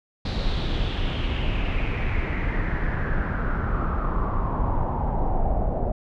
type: noise with low-pass filter sweep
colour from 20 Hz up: brown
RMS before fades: -24 dBFS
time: 0.25-5.92 s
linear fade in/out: 5 ms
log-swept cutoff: 4200 to 660 Hz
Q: 4.7
effects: none